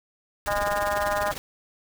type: noise with tremolo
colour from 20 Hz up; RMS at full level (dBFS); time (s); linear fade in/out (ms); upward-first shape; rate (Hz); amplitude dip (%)
pink; -31; 0.46-1.38; 0; triangle; 20; 90
type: harmonic tone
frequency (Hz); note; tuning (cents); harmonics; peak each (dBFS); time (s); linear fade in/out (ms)
204.5; G#3; -26; 3 / 4 / 5 / 6 / 7 / 8 / 9; -27 / -29 / -31 / -33 / -34 / -35 / -36; 0.47-1.32; 10
effects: none